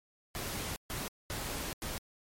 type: noise bursts at uneven times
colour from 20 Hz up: pink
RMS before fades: -38 dBFS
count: 4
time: 0.35-0.76 / 0.9-1.08 / 1.3-1.73 / 1.82-1.98 s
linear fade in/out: 0 ms
effects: MP3 64 kbps